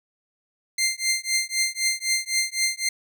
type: tone with tremolo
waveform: 15% pulse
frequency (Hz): 2093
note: C7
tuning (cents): 0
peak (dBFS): -12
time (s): 0.78-2.89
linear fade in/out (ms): 5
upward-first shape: triangle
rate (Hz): 3.9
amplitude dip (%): 100
effects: none